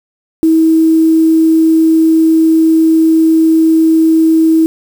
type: tone with quantisation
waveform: sine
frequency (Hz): 322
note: E4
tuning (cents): -41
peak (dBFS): -5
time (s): 0.43-4.66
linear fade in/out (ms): 0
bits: 5
effects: none